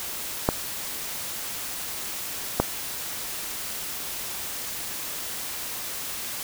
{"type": "clicks", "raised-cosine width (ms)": 1, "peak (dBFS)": -4, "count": 2, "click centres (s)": [0.489, 2.6], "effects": ["white hiss -33 dBFS RMS until 6.43 s"]}